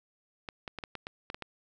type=clicks; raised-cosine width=0.3 ms; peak=-22 dBFS; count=9; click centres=0.488 / 0.678 / 0.787 / 0.838 / 0.953 / 1.069 / 1.301 / 1.345 / 1.423 s; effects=none